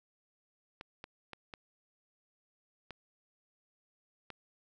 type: clicks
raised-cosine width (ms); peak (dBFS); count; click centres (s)
0.3; -28; 6; 0.811 / 1.041 / 1.333 / 1.538 / 2.907 / 4.303
effects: none